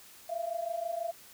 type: tone pair together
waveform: sine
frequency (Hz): 659.3 / 685.4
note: E5 / F5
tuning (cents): 0 / -33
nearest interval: minor second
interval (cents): 67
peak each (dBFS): -36 / -34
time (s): 0.29-1.12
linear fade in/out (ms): 10
effects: white hiss -54 dBFS RMS until 1.33 s